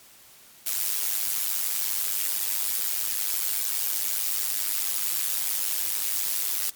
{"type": "noise with amplitude modulation", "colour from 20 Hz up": "blue", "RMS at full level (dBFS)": -23, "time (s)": [0.66, 6.7], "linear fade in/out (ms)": 5, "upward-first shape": "sine", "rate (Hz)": 100, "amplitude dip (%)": 90, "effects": ["white hiss -52 dBFS RMS until 6.75 s", "MP3 96 kbps"]}